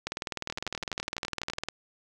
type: two click trains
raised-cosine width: 0.2 ms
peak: -14 / -18 dBFS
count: 33 / 14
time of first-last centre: 0.07-1.686 / 0.5-1.583 s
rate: 19.8 / 12 Hz
effects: none